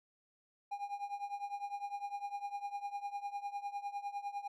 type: tone with tremolo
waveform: triangle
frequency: 810 Hz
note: G#5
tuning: 43 cents flat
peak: -33 dBFS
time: 0.71-4.48 s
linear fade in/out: 10 ms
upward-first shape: triangle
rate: 9.9 Hz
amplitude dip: 90%
effects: none